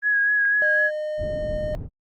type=tone with vibrato; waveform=sine; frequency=1661.2 Hz; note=G#6; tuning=in tune; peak=-17 dBFS; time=0.02-0.91 s; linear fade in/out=50 ms; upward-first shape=sine; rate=4 Hz; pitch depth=25 cents each way
type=tone; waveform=triangle; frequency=610 Hz; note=D#5; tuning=34 cents flat; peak=-23 dBFS; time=0.62-1.75 s; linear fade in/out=0 ms
type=low-pass noise; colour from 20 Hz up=pink; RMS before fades=-31 dBFS; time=1.17-1.89 s; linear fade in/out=50 ms; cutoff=230 Hz; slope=12 dB/octave
effects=Opus 24 kbps